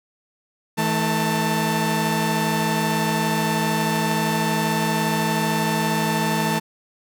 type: tone cluster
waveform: sawtooth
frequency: 160.4 / 218.1 / 889 Hz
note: E3 / A3 / A5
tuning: -47 / -15 / +18 cents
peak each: -20 dBFS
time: 0.77-6.6 s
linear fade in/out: 20 ms
effects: none